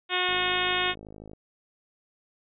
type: harmonic tone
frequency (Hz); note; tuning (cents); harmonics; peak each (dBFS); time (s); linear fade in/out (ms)
363.1; F#4; -33; 1 / 2 / 3 / 4 / 5 / 6 / 7 / 8 / 9 / 10; -33 / -33 / -33 / -33 / -33 / -33 / -33 / -33 / -33 / -33; 0.09-0.95; 50
type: click train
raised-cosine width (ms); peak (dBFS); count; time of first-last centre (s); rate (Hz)
2; -31; 56; 0.29-1.334; 52.7
effects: none